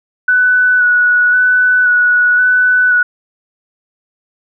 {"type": "tone with vibrato", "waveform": "sine", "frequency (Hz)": 1481, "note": "F#6", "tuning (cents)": 1, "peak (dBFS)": -7, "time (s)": [0.28, 3.03], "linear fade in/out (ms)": 5, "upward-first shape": "square", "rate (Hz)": 0.95, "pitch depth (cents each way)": 16, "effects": []}